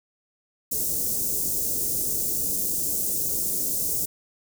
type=band-stop noise; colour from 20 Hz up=white; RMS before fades=-26 dBFS; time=0.71-4.06 s; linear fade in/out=10 ms; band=490 to 6400 Hz; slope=24 dB/octave; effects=none